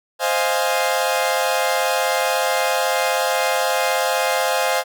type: chord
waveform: sawtooth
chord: F minor seventh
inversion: second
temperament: equal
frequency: 523.3 / 622.3 / 698.5 / 830.6 Hz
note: C5 / Eb5 / F5 / Ab5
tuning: 0 / 0 / 0 / 0 cents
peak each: -18 / -21 / -19 / -20 dBFS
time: 0.19-4.84 s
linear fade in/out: 50 ms
effects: none